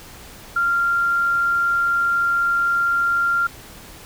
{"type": "tone", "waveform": "sine", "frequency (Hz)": 1388, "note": "F6", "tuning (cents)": -11, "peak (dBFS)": -16, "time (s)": [0.56, 3.47], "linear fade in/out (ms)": 5, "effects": ["pink hiss -41 dBFS RMS until 4.05 s"]}